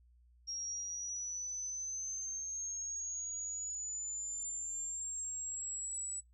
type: linear sweep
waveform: sine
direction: up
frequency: 5588 to 7902 Hz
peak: -38 dBFS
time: 0.47-6.21 s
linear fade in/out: 20 ms
effects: noise-tail reverb RT60 0.2 s tail -25 dB re dry + added 60 Hz sine -62 dBFS peak until 6.33 s